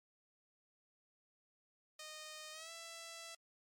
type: tone with pitch glide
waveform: 5% pulse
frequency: 617 to 665.1 Hz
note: D#5 to E5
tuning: -15 to +15 cents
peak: -37 dBFS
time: 1.99-3.35 s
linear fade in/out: 5 ms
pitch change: +130 cents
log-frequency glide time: 2.52-2.71 s
effects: MP3 64 kbps

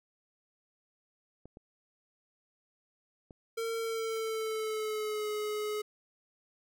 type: clicks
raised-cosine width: 2 ms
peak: -36 dBFS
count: 3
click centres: 1.456 / 1.571 / 3.308 s
type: tone with pitch glide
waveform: square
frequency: 455.6 to 422.6 Hz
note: A#4 to G#4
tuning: -40 to +30 cents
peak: -33 dBFS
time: 3.57-5.82 s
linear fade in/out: 10 ms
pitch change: -130 cents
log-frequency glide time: 3.76-5.29 s
effects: none

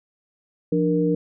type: tone cluster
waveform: sine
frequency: 172.3 / 297.7 / 469 Hz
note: F3 / D4 / A#4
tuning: -23 / +24 / +11 cents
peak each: -22 dBFS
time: 0.72-1.15 s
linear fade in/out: 5 ms
effects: none

